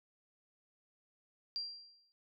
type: tone with exponential decay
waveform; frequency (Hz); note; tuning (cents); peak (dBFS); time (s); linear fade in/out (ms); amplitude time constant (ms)
sine; 4744; D8; +17; -34; 1.56-2.12; 0; 120
effects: none